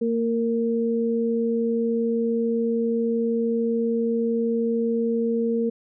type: tone pair together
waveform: sine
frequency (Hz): 229.6 / 462.6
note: A#3 / A#4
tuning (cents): -26 / -13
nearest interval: octave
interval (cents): 1213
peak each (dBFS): -23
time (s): 0.01-5.7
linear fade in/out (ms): 10
effects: none